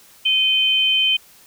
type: tone pair together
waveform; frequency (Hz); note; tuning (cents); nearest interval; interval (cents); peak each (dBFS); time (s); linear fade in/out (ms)
sine; 2489 / 3088; D#7 / G7; 0 / -27; major third; 373; -21 / -15; 0.25-1.17; 10
effects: white hiss -49 dBFS RMS until 1.46 s